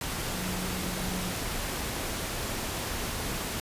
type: tone in noise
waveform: sine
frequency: 182.8 Hz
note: F#3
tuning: 21 cents flat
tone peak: -35 dBFS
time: 0.32-1.31 s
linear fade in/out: 2 ms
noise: pink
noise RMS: -33 dBFS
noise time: 0.01-3.6 s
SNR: -5 dB
effects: resampled to 32000 Hz